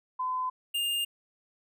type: tone pair in turn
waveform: sine / square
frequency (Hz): 1018 / 2814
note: C6 / F7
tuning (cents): -48 / +12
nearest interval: octave + tritone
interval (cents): 1760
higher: second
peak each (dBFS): -28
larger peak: neither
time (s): 0.19-0.5 / 0.74-1.05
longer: neither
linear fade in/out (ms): 10
effects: none